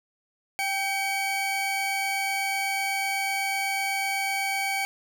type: tone pair together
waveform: 40% pulse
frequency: 784 / 2264 Hz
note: G5 / C#7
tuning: 0 / +36 cents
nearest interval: octave + tritone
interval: 1836 cents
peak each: -28 / -27 dBFS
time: 0.59-4.85 s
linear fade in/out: 0 ms
effects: none